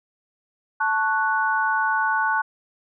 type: chord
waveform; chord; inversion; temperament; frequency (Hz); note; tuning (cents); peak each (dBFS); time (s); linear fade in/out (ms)
sine; F# minor; first; equal; 880 / 1108.7 / 1480; A5 / C#6 / F#6; 0 / 0 / 0; -23 / -26 / -22; 0.8-2.42; 10
effects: none